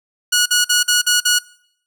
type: tone bursts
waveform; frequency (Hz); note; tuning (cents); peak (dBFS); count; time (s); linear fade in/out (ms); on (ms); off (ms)
10% pulse; 1456; F#6; -28; -4; 6; 0.32-1.39; 10; 140; 46
effects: noise-tail reverb RT60 0.7 s tail -23 dB re dry